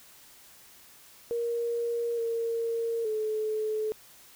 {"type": "tone with pitch steps", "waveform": "sine", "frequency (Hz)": [469.9, 460.5, 432.1], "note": ["A#4", "A#4", "A4"], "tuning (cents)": [14, -21, -31], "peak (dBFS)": -27, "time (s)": [1.31, 3.92], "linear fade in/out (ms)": 0, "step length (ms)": 870, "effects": ["white hiss -54 dBFS RMS until 4.35 s"]}